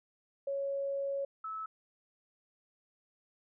sine tone pair in turn, 554.4 / 1302.3 Hz, C#5 / E6, 0 / -21 cents, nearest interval octave + minor third, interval 1479 cents, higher second, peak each -32 / -37 dBFS, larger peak first, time 0.47-1.25 / 1.44-1.66 s, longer first, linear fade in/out 5 ms, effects none

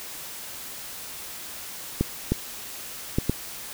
clicks, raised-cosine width 3 ms, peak -8 dBFS, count 4, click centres 2.01 / 2.32 / 3.185 / 3.296 s, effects white hiss -38 dBFS RMS until 3.73 s

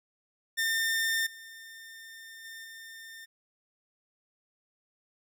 sawtooth tone with level steps, 1807 Hz, A6, 46 cents sharp, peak -23 / -42 / -39 / -41 dBFS, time 0.57-3.26 s, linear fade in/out 20 ms, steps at 1.26 / 2.44 / 2.64 s, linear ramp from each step 10 ms, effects none

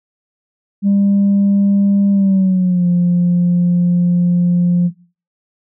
sine tone with pitch glide, 199.6 to 175.78 Hz, G3 to F3, +32 to +12 cents, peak -8 dBFS, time 0.82-4.91 s, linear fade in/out 50 ms, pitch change -220 cents, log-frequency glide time 2.11-2.87 s, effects noise-tail reverb RT60 0.4 s tail -20 dB re dry + tanh soft clip ceiling -7 dBFS

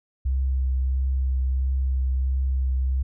sine tone with vibrato, 65.41 Hz, C2, in tune, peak -20 dBFS, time 0.25-3.03 s, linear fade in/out 10 ms, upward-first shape triangle, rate 1.5 Hz, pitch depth 19 cents each way, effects none

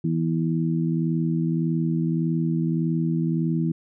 harmonic tone, 81.7 Hz, E2, 15 cents flat, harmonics 2 / 3 / 4, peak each -22 / -28 / -28 dBFS, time 0.04-3.72 s, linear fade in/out 5 ms, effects none

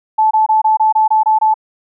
sine tone bursts, 870 Hz, A5, 20 cents flat, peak -8 dBFS, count 9, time 0.18-1.542 s, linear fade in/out 10 ms, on 130 ms, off 24 ms, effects none

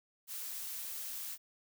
blue noise, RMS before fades -42 dBFS, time 0.27-1.38 s, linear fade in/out 50 ms, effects none

